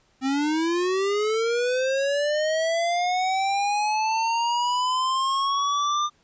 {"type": "linear sweep", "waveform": "square", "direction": "up", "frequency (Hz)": [259.9, 1204], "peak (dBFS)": -22, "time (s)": [0.21, 6.1], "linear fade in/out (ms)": 50, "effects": ["pink hiss -63 dBFS RMS until 6.23 s", "resampled to 16000 Hz"]}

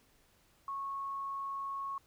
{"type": "tone", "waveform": "sine", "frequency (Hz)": 1100, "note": "C#6", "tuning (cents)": -14, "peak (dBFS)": -36, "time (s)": [0.68, 1.98], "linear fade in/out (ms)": 2, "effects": ["pink hiss -68 dBFS RMS until 2.06 s"]}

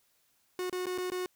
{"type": "tone with dropouts", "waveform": "45% pulse", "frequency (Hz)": 364.7, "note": "F#4", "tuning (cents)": -25, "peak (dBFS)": -32, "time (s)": [0.59, 1.26], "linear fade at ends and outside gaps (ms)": 1, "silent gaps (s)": [[0.697, 0.727], [0.857, 0.867], [0.978, 0.983], [1.101, 1.119]], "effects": ["white hiss -71 dBFS RMS until 1.35 s"]}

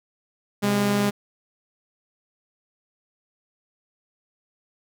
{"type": "tone pair together", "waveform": "sawtooth", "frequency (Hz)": [128.4, 203.8], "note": ["C3", "G#3"], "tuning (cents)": [-32, -32], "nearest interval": "minor sixth", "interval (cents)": 800, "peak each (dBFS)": [-25, -16], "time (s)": [0.62, 1.11], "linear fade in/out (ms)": 20, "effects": []}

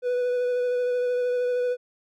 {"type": "tone with vibrato", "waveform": "triangle", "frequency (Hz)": 493.9, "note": "B4", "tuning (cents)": 0, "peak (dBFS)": -20, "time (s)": [0.02, 1.77], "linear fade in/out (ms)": 50, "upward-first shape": "sine", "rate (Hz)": 13, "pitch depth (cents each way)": 14, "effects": []}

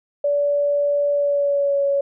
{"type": "tone with pitch glide", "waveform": "sine", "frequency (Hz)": [576, 560.2], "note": ["D5", "C#5"], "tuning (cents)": [-34, 18], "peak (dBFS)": -16, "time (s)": [0.24, 2.01], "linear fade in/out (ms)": 5, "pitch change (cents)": -48, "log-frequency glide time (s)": [1.11, 1.85], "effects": []}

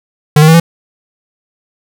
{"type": "tone with pitch steps", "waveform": "square", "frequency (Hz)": [150.5, 155.99, 161.68, 167.57], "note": ["D3", "D#3", "E3", "E3"], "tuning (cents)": [43, 5, -33, 29], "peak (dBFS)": -3, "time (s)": [0.36, 0.6], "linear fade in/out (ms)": 5, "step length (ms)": 60, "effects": []}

